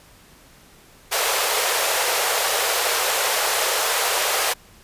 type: high-pass noise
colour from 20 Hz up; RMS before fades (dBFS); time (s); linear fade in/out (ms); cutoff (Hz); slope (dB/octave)
pink; -21; 1.11-4.54; 20; 440; 48
effects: pink hiss -50 dBFS RMS until 4.83 s + resampled to 32000 Hz